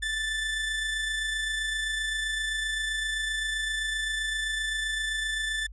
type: tone with amplitude modulation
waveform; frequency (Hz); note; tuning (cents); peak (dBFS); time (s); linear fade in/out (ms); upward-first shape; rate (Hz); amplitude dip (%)
30% pulse; 1760; A6; 0; -24; 0.02-5.67; 10; sine; 27.7; 30
effects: added 50 Hz sine -41 dBFS peak until 5.72 s + resampled to 22050 Hz